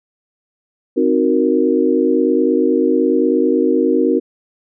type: chord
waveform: sine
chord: C half-diminished seventh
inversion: none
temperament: equal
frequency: 261.6 / 311.1 / 370 / 466.2 Hz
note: C4 / Eb4 / Gb4 / Bb4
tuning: 0 / 0 / 0 / 0 cents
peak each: -17 dBFS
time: 0.96-4.2 s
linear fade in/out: 20 ms
effects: none